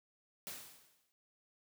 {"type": "noise with exponential decay", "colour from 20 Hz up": "white", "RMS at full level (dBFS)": -43, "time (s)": [0.47, 1.12], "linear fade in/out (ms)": 0, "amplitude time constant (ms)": 140, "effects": ["high-pass 80 Hz 12 dB/octave"]}